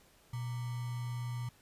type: tone with sample-and-hold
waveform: sine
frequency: 121.5 Hz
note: B2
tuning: 28 cents flat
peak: -35 dBFS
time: 0.33-1.49 s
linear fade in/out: 5 ms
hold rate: 1050 Hz
effects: pink hiss -64 dBFS RMS until 1.61 s + resampled to 32000 Hz